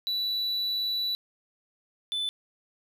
triangle tone pair in turn, 3951 / 3506 Hz, B7 / A7, 0 / -7 cents, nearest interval major second, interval 207 cents, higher first, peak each -25 / -26 dBFS, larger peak first, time 0.07-1.15 / 2.12-2.29 s, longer first, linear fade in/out 0 ms, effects none

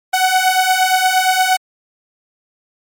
sawtooth beating tone pair, 741 / 749.6 Hz, F#5 / F#5, +2 / +22 cents, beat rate 8.6 Hz, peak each -12 / -10 dBFS, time 0.13-1.57 s, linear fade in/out 10 ms, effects MP3 64 kbps

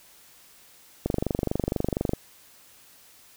click train, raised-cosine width 2 ms, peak -11 dBFS, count 27, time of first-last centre 1.06-2.134 s, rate 24.2 Hz, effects white hiss -54 dBFS RMS until 3.36 s

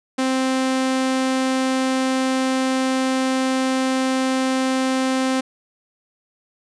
sawtooth tone, 261.6 Hz, C4, in tune, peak -14 dBFS, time 0.18-5.41 s, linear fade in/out 10 ms, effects resampled to 22050 Hz

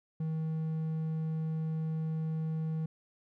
triangle tone, 159 Hz, D#3, 38 cents sharp, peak -29 dBFS, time 0.2-2.86 s, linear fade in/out 5 ms, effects none

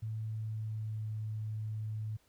sine tone with pitch glide, 110 to 108.36 Hz, A2 to A2, 0 to -26 cents, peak -35 dBFS, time 0.02-2.17 s, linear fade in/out 10 ms, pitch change -26 cents, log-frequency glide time 0.17-1.1 s, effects pink hiss -70 dBFS RMS until 2.28 s

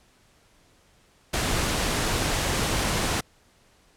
pink noise, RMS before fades -25 dBFS, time 1.33-3.21 s, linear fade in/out 10 ms, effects pink hiss -60 dBFS RMS until 3.96 s + low-pass 10000 Hz 12 dB/octave

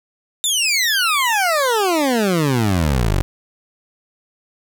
20% pulse exponential sweep, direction down, 3671 to 42.97 Hz, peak -10 dBFS, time 0.44-3.22 s, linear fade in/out 0 ms, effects none

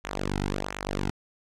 sawtooth tone with flanger, 48.84 Hz, G1, 6 cents flat, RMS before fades -31 dBFS, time 0.04-1.1 s, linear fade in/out 0 ms, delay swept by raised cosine 0.2 to 1.8 ms, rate 1.4 Hz, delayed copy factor -0.9, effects low-pass 8000 Hz 12 dB/octave

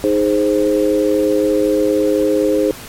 sine chord, Ab major, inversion second, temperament equal, 311.1 / 415.3 / 523.3 Hz, Eb4 / Ab4 / C5, 0 / 0 / 0 cents, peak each -16 dBFS, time 0.04-2.71 s, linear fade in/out 0 ms, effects pink hiss -33 dBFS RMS until 2.88 s + MP3 64 kbps

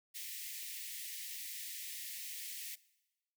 white high-pass noise, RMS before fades -45 dBFS, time 0.14-2.76 s, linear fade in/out 20 ms, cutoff 1800 Hz, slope 96 dB/octave, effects noise-tail reverb RT60 1.0 s tail -20 dB re dry

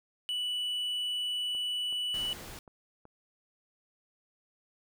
triangle tone, 2960 Hz, F#7, in tune, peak -29 dBFS, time 0.29-2.33 s, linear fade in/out 0 ms
click train, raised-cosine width 1 ms, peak -38 dBFS, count 5, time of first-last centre 1.55-3.054 s, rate 2.66 Hz
pink noise, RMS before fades -45 dBFS, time 2.14-2.59 s, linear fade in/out 2 ms
effects none

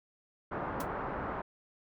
white low-pass noise, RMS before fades -37 dBFS, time 0.51-1.42 s, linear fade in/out 10 ms, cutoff 1300 Hz, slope 24 dB/octave
white noise with exponential decay, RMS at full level -38 dBFS, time 0.8-0.87 s, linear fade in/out 5 ms, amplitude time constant 15 ms
effects none

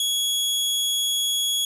sawtooth tone, 3346 Hz, G#7, 12 cents sharp, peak -18 dBFS, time 0-1.65 s, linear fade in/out 2 ms, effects resampled to 32000 Hz + 10-bit

